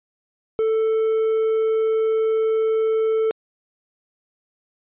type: tone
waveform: triangle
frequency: 442 Hz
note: A4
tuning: 8 cents sharp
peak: -15 dBFS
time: 0.59-3.31 s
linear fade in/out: 0 ms
effects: resampled to 8000 Hz